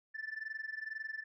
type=tone with amplitude modulation; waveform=sine; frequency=1760 Hz; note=A6; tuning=in tune; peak=-34 dBFS; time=0.14-1.24 s; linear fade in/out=20 ms; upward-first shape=sine; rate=22.1 Hz; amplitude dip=90%; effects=tanh soft clip ceiling -35 dBFS